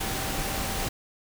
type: tone in noise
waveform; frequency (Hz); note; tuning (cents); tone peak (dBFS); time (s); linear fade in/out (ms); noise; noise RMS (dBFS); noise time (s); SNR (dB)
sine; 779; G5; -11; -39; 0-0.89; 10; pink; -30; 0-0.89; -12
effects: none